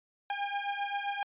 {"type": "beating tone pair", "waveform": "sawtooth", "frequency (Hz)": [803, 810.6], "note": ["G5", "G#5"], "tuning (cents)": [41, -42], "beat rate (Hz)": 7.6, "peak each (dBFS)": -31, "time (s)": [0.3, 1.23], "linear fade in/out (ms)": 2, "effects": ["resampled to 8000 Hz"]}